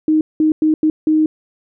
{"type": "tone bursts at uneven times", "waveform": "sine", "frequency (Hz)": 311.1, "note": "D#4", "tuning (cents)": 0, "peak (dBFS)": -10, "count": 5, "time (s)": [[0.08, 0.21], [0.4, 0.52], [0.62, 0.74], [0.83, 0.9], [1.07, 1.26]], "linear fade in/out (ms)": 2, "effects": []}